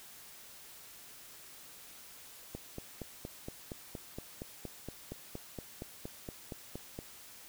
click train, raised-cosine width 2 ms, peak -27 dBFS, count 20, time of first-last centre 2.55-6.989 s, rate 4.28 Hz, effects white hiss -53 dBFS RMS until 7.48 s

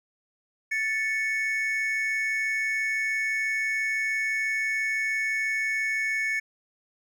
triangle tone pair together, 1760 / 2217 Hz, A6 / C#7, 0 / 0 cents, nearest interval major third, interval 400 cents, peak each -27 / -25 dBFS, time 0.71-6.4 s, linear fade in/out 10 ms, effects none

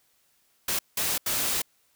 white noise bursts at uneven times, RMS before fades -27 dBFS, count 3, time 0.68-0.79 / 0.97-1.18 / 1.26-1.62 s, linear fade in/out 5 ms, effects white hiss -67 dBFS RMS until 1.95 s

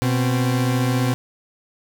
40% pulse tone pair together, 123.47 / 261.6 Hz, B2 / C4, 0 / 0 cents, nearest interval octave + minor second, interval 1300 cents, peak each -18 / -22 dBFS, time 0.02-1.14 s, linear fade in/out 0 ms, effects none

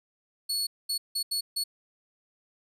sawtooth tone bursts at uneven times, 4392 Hz, C#8, 17 cents flat, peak -24 dBFS, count 5, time 0.49-0.67 / 0.89-0.98 / 1.15-1.23 / 1.31-1.41 / 1.56-1.64 s, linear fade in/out 10 ms, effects resampled to 32000 Hz

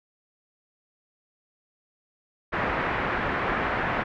white low-pass noise, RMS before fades -27 dBFS, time 2.52-4.04 s, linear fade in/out 20 ms, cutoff 1900 Hz, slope 24 dB/octave, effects none

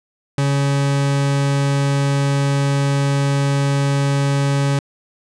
40% pulse tone, 140 Hz, C#3, 18 cents sharp, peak -14 dBFS, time 0.38-4.79 s, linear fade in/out 2 ms, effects resampled to 22050 Hz

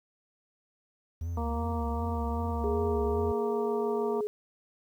triangle tone with vibrato, 77.78 Hz, D#2, in tune, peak -29 dBFS, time 1.21-3.32 s, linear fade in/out 5 ms, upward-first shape sine, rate 2.6 Hz, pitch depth 170 cents each way
harmonic tone, 233.1 Hz, A#3, in tune, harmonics 1 / 2 / 3 / 4 / 5, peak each -35 / -38 / -39 / -38 / -42 dBFS, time 1.37-4.21 s, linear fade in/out 2 ms
sine tone with pitch glide, 415.1 to 419.7 Hz, G#4 to G#4, -1 to +18 cents, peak -28 dBFS, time 2.64-4.27 s, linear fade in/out 0 ms, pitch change +19 cents, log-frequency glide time 2.85-3.66 s
effects 10-bit

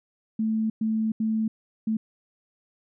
sine tone bursts at uneven times, 220 Hz, A3, in tune, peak -22 dBFS, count 4, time 0.39-0.7 / 0.81-1.12 / 1.2-1.48 / 1.87-1.97 s, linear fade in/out 5 ms, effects none

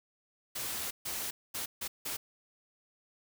white noise bursts at uneven times, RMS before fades -37 dBFS, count 5, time 0.55-0.91 / 1.05-1.31 / 1.54-1.66 / 1.81-1.88 / 2.05-2.17 s, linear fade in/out 10 ms, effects none

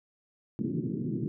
pink band-pass noise, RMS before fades -32 dBFS, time 0.59-1.28 s, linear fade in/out 0 ms, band 120 to 360 Hz, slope 48 dB/octave, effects none

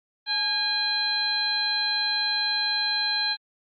harmonic tone with a mistuned harmonic, 816 Hz, G#5, 31 cents flat, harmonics 1 / 2 / 3 / 4 / 5, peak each -34 / -30 / -36 / -36 / -24 dBFS, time 0.26-3.37 s, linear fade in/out 50 ms, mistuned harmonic 1, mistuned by +68 cents, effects Opus 48 kbps

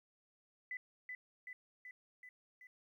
sine tone with echo, 2000 Hz, B6, 21 cents sharp, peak -40 dBFS, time 0.71-0.77 s, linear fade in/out 2 ms, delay 380 ms, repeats 5, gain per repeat -3 dB, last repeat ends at 2.67 s, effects 13-bit

